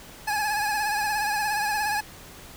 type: tone with vibrato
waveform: 25% pulse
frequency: 840 Hz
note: G#5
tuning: 19 cents sharp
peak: -20 dBFS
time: 0.27-2.01 s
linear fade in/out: 10 ms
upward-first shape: triangle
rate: 17 Hz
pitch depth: 61 cents each way
effects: pink hiss -45 dBFS RMS until 2.56 s

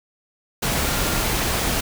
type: tone in noise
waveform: sine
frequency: 1396.9 Hz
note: F6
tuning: in tune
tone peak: -33 dBFS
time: 0.86-1.24 s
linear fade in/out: 10 ms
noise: pink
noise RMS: -22 dBFS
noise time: 0.62-1.81 s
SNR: -14 dB
effects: none

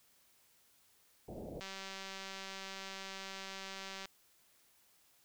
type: low-pass noise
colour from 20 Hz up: white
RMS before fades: -46 dBFS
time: 1.28-1.6 s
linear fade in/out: 2 ms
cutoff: 670 Hz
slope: 48 dB/octave
type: click train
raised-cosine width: 0.2 ms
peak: -28 dBFS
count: 473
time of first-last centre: 1.61-4.056 s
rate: 193 Hz
effects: white hiss -69 dBFS RMS until 5.24 s

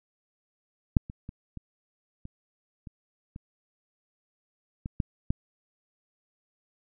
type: clicks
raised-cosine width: 5 ms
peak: -6 / -26 / -26 / -26 / -28 / -29 / -28 / -21 / -13 / -13 dBFS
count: 10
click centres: 0.968 / 1.099 / 1.291 / 1.573 / 2.254 / 2.872 / 3.361 / 4.859 / 5.002 / 5.305 s
effects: none

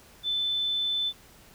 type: tone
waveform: sine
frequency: 3520 Hz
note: A7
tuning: in tune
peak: -25 dBFS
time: 0.23-1.13 s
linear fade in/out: 50 ms
effects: pink hiss -54 dBFS RMS until 1.54 s

